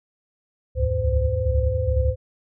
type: tone cluster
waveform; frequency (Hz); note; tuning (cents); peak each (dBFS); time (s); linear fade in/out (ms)
sine; 68.1 / 70.5 / 80.2 / 104 / 514; C#2 / C#2 / E2 / G#2 / C5; -30 / +30 / -47 / +3 / -31; -25; 0.75-2.16; 50
effects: none